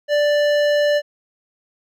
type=tone with hard clipping; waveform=sine; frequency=587.3 Hz; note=D5; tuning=in tune; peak=-16 dBFS; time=0.08-1.02 s; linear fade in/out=50 ms; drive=14 dB; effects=none